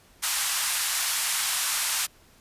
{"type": "band-pass noise", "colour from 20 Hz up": "white", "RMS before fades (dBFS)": -27, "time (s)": [0.22, 2.07], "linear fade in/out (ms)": 20, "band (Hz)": [880, 12000], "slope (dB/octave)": 24, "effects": ["pink hiss -57 dBFS RMS until 2.4 s", "resampled to 32000 Hz"]}